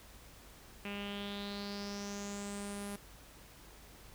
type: tone with low-pass filter sweep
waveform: sawtooth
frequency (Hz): 202.2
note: G#3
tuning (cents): -46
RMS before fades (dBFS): -42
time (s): 0.85-2.96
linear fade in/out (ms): 2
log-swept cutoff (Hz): 2600 to 11000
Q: 5.5
effects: added 50 Hz sine -59 dBFS peak until 4.14 s + pink hiss -57 dBFS RMS until 4.14 s